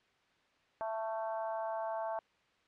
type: harmonic tone with a mistuned harmonic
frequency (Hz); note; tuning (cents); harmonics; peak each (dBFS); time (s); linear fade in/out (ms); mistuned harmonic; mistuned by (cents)
221.5; A3; +12; 3 / 4 / 5 / 6 / 7; -37 / -39 / -46 / -55 / -52; 0.81-2.19; 0; 6; +17
effects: white hiss -70 dBFS RMS until 2.67 s + low-pass 3000 Hz 12 dB/octave